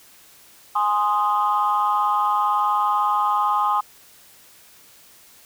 sine chord, Ab major, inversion none, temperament equal, 830.6 / 1046.5 / 1244.5 Hz, Ab5 / C6 / Eb6, 0 / 0 / 0 cents, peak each -21 dBFS, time 0.75-3.81 s, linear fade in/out 10 ms, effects tanh soft clip ceiling -10 dBFS + white hiss -50 dBFS RMS until 5.45 s

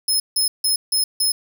20% pulse tone bursts, 5170 Hz, E8, 34 cents flat, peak -11 dBFS, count 5, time 0.08-1.32 s, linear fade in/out 5 ms, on 120 ms, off 160 ms, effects none

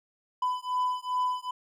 triangle beating tone pair, 1000 / 1002.5 Hz, B5 / B5, +21 / +26 cents, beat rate 2.5 Hz, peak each -28 dBFS, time 0.42-1.51 s, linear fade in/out 5 ms, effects none

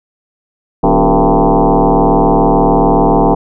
sine tone with frequency modulation, 246.9 Hz, B3, in tune, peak -6 dBFS, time 0.83-3.35 s, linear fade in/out 10 ms, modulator 107 Hz, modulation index 6.4, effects none

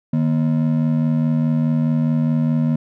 triangle ring-modulated tone, 196 Hz, G3, in tune, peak -10 dBFS, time 0.13-2.76 s, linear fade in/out 5 ms, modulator 42.4 Hz, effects none

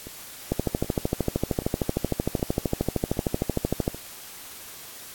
two click trains, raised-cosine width 2 ms, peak -23 / -9 dBFS, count 6 / 45, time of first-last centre 0.07-3.946 / 0.52-3.879 s, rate 1.29 / 13.1 Hz, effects white hiss -42 dBFS RMS until 5.14 s + AAC 64 kbps

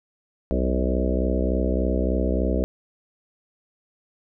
harmonic tone with a mistuned harmonic, 63.4 Hz, B1, 46 cents sharp, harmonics 1 / 3 / 4 / 5 / 6 / 7 / 8 / 9 / 10, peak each -23 / -28 / -29 / -30 / -31 / -31 / -32 / -33 / -33 dBFS, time 0.51-2.64 s, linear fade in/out 0 ms, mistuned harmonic 8, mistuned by +30 cents, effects none

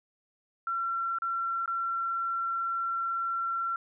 sine tone with dropouts, 1359 Hz, F6, 48 cents flat, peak -28 dBFS, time 0.67-3.76 s, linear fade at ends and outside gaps 2 ms, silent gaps 1.186-1.22 / 1.659-1.677 s, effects none

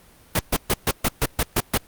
pink noise bursts, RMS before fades -19 dBFS, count 9, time 0.35-1.777 s, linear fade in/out 5 ms, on 43 ms, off 130 ms, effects pink hiss -52 dBFS RMS until 1.87 s + Opus 32 kbps

